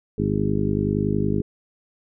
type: harmonic tone with a mistuned harmonic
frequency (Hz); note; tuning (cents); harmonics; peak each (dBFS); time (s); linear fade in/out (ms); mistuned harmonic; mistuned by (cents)
50.7; G#1; -41; 1 / 2 / 3 / 4 / 5 / 6 / 7 / 8; -32 / -27 / -26 / -25 / -29 / -28 / -31 / -28; 0.18-1.42; 5; 8; +22
effects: none